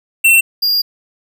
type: tone pair in turn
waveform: square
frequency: 2704 / 4818 Hz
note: E7 / D8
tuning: +43 / +43 cents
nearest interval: minor seventh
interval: 1000 cents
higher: second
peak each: -7 / -12 dBFS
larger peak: first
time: 0.24-0.41 / 0.62-0.82 s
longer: second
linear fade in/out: 10 ms
effects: none